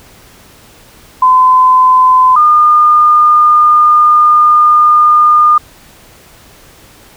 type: tone pair in turn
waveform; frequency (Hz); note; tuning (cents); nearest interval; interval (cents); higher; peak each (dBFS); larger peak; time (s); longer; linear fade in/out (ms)
sine; 1021 / 1214.2; C6 / D#6; -43 / -43; minor third; 300; second; -3; neither; 1.22-2.36 / 2.36-5.58; second; 5
effects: pink hiss -40 dBFS RMS until 7.16 s